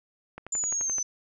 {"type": "click train", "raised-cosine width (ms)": 0.5, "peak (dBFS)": -24, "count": 8, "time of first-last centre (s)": [0.38, 0.983], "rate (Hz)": 11.6}
{"type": "exponential sweep", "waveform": "sine", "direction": "down", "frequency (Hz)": [7130, 6030], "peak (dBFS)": -26, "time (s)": [0.52, 1.03], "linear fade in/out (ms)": 5}
{"effects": []}